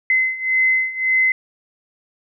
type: beating tone pair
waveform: sine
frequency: 2049 / 2050.8 Hz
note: C7 / C7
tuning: -37 / -35 cents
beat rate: 1.8 Hz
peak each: -20 / -17 dBFS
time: 0.1-1.32 s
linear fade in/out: 2 ms
effects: none